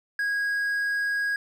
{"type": "tone", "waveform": "triangle", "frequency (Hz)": 1646, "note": "G#6", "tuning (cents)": -16, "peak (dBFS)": -22, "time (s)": [0.19, 1.36], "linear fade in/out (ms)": 2, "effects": []}